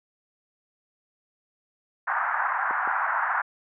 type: band-pass noise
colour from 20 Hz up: white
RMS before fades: -26 dBFS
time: 2.07-3.42 s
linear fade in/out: 10 ms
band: 750 to 1700 Hz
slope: 48 dB/octave
type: clicks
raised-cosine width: 2 ms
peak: -20 dBFS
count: 2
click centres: 2.709 / 2.875 s
effects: high-pass 400 Hz 12 dB/octave